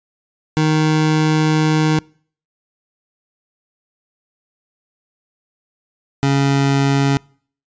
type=tone pair in turn; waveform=25% pulse; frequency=155.56 / 138.59 Hz; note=D#3 / C#3; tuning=0 / 0 cents; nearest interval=major second; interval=200 cents; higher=first; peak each=-9 dBFS; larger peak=neither; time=0.57-1.99 / 6.23-7.17 s; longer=first; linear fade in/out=0 ms; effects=noise-tail reverb RT60 0.5 s tail -26 dB re dry + resampled to 16000 Hz